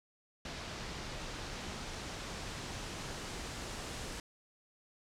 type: noise with low-pass filter sweep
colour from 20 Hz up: pink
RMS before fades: -43 dBFS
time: 0.45-4.2 s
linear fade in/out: 2 ms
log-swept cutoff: 5300 to 8000 Hz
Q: 1
effects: none